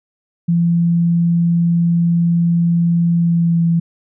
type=tone with pitch glide; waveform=sine; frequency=170.1 to 167.76 Hz; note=F3 to E3; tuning=-45 to +31 cents; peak=-11 dBFS; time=0.48-3.8 s; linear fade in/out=10 ms; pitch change=-24 cents; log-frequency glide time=3.16-3.63 s; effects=none